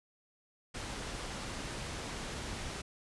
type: low-pass noise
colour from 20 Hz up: pink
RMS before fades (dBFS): -41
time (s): 0.74-2.82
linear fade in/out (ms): 10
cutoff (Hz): 8400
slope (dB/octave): 12
effects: resampled to 24000 Hz